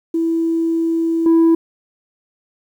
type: tone with level steps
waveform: sine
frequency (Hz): 329.6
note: E4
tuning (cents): 0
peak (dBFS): -14 / -6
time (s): 0.14-1.55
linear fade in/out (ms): 5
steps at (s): 1.26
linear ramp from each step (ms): 2
effects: tanh soft clip ceiling -8 dBFS + 8-bit